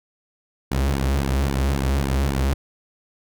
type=tone with flanger; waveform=sawtooth; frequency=68 Hz; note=C#2; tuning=33 cents flat; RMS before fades=-21 dBFS; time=0.71-2.54 s; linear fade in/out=5 ms; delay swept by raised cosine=1.5 to 6.9 ms; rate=3.7 Hz; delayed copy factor=-0.85; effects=none